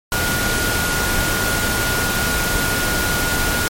sine tone in noise, 1434 Hz, F6, 45 cents sharp, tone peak -22 dBFS, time 0.12-3.68 s, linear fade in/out 0 ms, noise pink, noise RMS -20 dBFS, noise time 0.12-3.68 s, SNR -5 dB, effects MP3 64 kbps

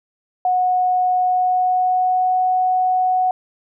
sine tone with pitch glide, 732 to 739.2 Hz, F#5 to F#5, -19 to -2 cents, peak -14 dBFS, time 0.45-3.31 s, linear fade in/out 2 ms, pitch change +17 cents, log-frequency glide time 1.23-2.4 s, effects none

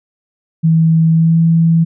sine tone with pitch glide, 162.2 to 164.94 Hz, E3 to E3, -28 to +1 cents, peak -7 dBFS, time 0.63-1.85 s, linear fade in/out 20 ms, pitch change +29 cents, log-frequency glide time 1.11-1.39 s, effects none

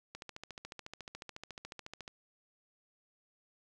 click train, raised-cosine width 0.2 ms, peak -27 dBFS, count 28, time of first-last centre 0.15-2.079 s, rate 14 Hz, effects none

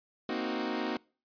sawtooth chord, C half-diminished seventh, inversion third, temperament equal, 233.1 / 261.6 / 311.1 / 370 Hz, Bb3 / C4 / Eb4 / Gb4, 0 / 0 / 0 / 0 cents, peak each -33 dBFS, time 0.29-0.97 s, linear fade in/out 2 ms, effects noise-tail reverb RT60 0.4 s tail -26 dB re dry + resampled to 11025 Hz

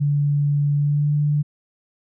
sine tone with pitch glide, 144.6 to 147.47 Hz, D3 to D3, -27 to +8 cents, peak -16 dBFS, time 0-1.43 s, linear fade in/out 20 ms, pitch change +35 cents, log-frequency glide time 0.76-1.12 s, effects none

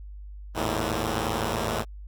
5% pulse tone cluster, 79.6 / 106 / 113.9 Hz, D#2 / G#2 / A#2, +40 / +36 / -40 cents, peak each -19 dBFS, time 0.54-1.85 s, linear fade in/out 50 ms, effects added 50 Hz sine -38 dBFS peak until 2.07 s

